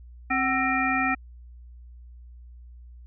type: harmonic tone with a mistuned harmonic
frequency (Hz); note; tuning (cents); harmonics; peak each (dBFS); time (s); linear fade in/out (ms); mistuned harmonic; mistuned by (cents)
265.4; C4; +25; 1 / 3 / 5 / 7 / 9; -28 / -28 / -28 / -28 / -28; 0.3-1.15; 10; 3; -90
effects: added 60 Hz sine -43 dBFS peak until 3.06 s